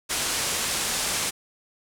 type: low-pass noise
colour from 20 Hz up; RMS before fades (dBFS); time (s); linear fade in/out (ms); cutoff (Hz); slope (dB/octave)
white; -27; 0.09-1.31; 20; 10000; 24
effects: none